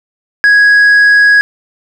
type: tone with tanh clipping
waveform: sine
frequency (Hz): 1661.2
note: G#6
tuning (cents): 0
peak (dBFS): -4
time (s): 0.44-1.41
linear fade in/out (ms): 0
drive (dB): 3
effects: none